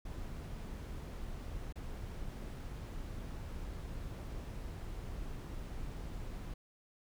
brown noise with dropouts, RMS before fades -43 dBFS, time 0.05-6.54 s, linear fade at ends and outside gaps 5 ms, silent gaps 1.726-1.756 s, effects none

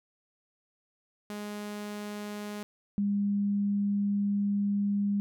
sawtooth / sine tone pair in turn, 207.7 / 202.3 Hz, G#3 / G#3, 0 / -45 cents, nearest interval unison, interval 45 cents, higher first, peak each -32 / -25 dBFS, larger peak second, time 1.3-2.63 / 2.98-5.2 s, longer second, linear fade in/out 0 ms, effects none

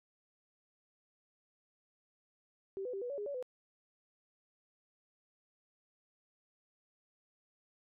sine tone with pitch steps, 388.2 / 498.2 / 391.8 / 488.4 / 564 / 413 / 567 / 503 Hz, G4 / B4 / G4 / B4 / C#5 / G#4 / C#5 / B4, -17 / +15 / -1 / -19 / +30 / -10 / +39 / +32 cents, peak -37 dBFS, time 2.77-3.426 s, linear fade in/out 0 ms, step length 82 ms, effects none

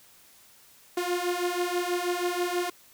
sawtooth beating tone pair, 351 / 357.2 Hz, F4 / F4, +9 / +39 cents, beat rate 6.2 Hz, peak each -26 / -25 dBFS, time 0.97-2.7 s, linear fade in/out 5 ms, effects white hiss -56 dBFS RMS until 2.93 s

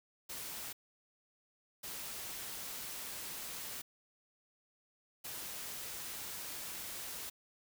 white noise bursts at uneven times, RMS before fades -44 dBFS, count 3, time 0.29-0.73 / 1.83-3.82 / 5.24-7.3 s, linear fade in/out 10 ms, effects none

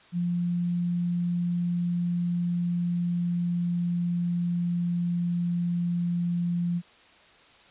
sine tone with pitch glide, 174.61 to 173.5 Hz, F3 to F3, 0 to -11 cents, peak -24 dBFS, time 0.12-6.82 s, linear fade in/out 50 ms, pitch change -11 cents, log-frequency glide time 0.68-6.4 s, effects white hiss -55 dBFS RMS until 7.7 s + resampled to 8000 Hz

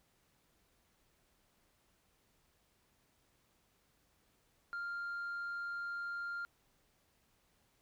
sine tone, 1396.9 Hz, F6, in tune, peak -36 dBFS, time 4.73-6.45 s, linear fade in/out 0 ms, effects tanh soft clip ceiling -37 dBFS + pink hiss -74 dBFS RMS until 7.81 s

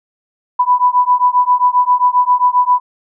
sine beating tone pair, 987.8 / 995.3 Hz, B5 / B5, 0 / +13 cents, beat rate 7.5 Hz, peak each -12 dBFS, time 0.59-2.8 s, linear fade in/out 10 ms, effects none

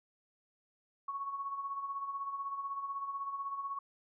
sine tone with tremolo, 1108.7 Hz, C#6, in tune, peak -34 dBFS, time 1.08-3.79 s, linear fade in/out 5 ms, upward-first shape sine, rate 16 Hz, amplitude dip 55%, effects none

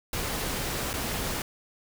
pink noise with dropouts, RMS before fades -31 dBFS, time 0.13-1.42 s, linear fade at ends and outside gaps 2 ms, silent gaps 0.932-0.938 s, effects none

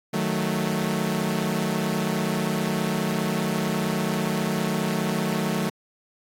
sawtooth chord, D# diminished, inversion none, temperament equal, 155.56 / 185 / 220 Hz, D#3 / F#3 / A3, 0 / 0 / 0 cents, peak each -25 / -23 / -23 dBFS, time 0.13-5.7 s, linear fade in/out 10 ms, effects AAC 64 kbps

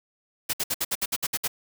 white noise bursts, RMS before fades -26 dBFS, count 10, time 0.49-1.479 s, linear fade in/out 10 ms, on 44 ms, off 61 ms, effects none

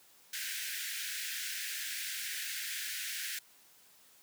pink high-pass noise, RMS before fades -39 dBFS, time 0.33-3.39 s, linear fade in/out 5 ms, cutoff 1500 Hz, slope 96 dB/octave, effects white hiss -62 dBFS RMS until 4.22 s + high-pass 100 Hz 12 dB/octave

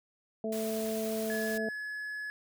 harmonic tone, 220 Hz, A3, in tune, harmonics 1 / 2 / 3, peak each -35 / -35 / -36 dBFS, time 0.44-1.69 s, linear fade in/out 2 ms
white noise, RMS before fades -43 dBFS, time 0.52-1.58 s, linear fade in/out 5 ms
triangle tone, 1700 Hz, G#6, 40 cents sharp, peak -34 dBFS, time 1.3-2.3 s, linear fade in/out 0 ms
effects none

